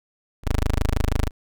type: tone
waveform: 15% pulse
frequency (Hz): 26.19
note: G#0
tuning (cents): +16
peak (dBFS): -13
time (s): 0.43-1.31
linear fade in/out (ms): 50
effects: none